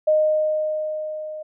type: tone with level ramp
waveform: sine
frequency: 617 Hz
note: D#5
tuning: 15 cents flat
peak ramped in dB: -13 to -30 dBFS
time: 0.07-1.43 s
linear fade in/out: 10 ms
effects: none